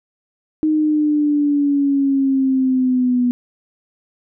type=linear sweep; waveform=sine; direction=down; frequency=311.1 to 244.3 Hz; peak=-13 dBFS; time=0.63-3.31 s; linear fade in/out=0 ms; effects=none